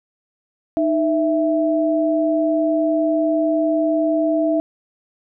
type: tone pair together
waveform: sine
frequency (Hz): 309.9 / 659.3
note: D#4 / E5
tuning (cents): -7 / 0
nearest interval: octave + minor second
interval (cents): 1307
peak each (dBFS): -18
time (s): 0.77-4.6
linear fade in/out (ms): 0
effects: none